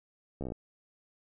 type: slowing click train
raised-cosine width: 2 ms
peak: -24 dBFS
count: 8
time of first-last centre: 0.41-0.521 s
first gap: 14 ms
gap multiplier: 1.04
effects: none